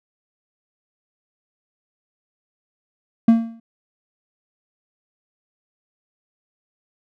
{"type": "tone with exponential decay", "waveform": "triangle", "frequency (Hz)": 228.3, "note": "A#3", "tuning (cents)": -36, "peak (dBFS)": -4, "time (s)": [3.28, 3.6], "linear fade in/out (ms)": 5, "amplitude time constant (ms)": 69, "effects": []}